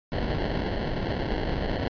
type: noise with sample-and-hold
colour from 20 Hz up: pink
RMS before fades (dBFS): -28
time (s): 0.12-1.88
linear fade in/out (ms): 0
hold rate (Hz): 1225
effects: resampled to 11025 Hz